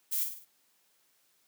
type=noise with echo; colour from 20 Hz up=violet; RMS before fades=-31 dBFS; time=0.11-0.25 s; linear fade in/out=20 ms; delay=51 ms; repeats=4; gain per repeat=-6 dB; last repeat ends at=0.454 s; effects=white hiss -70 dBFS RMS until 1.47 s + high-pass 150 Hz 12 dB/octave